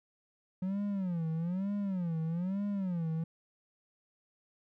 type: tone with vibrato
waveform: triangle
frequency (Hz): 181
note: F#3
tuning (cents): -38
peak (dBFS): -29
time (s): 0.62-3.24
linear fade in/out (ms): 5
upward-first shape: sine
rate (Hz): 1.1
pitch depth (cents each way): 210
effects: none